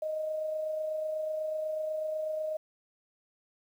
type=tone with amplitude modulation; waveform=sine; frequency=622.3 Hz; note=D#5; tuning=in tune; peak=-29 dBFS; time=0.02-2.57 s; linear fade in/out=5 ms; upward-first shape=sine; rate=28.1 Hz; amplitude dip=35%; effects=10-bit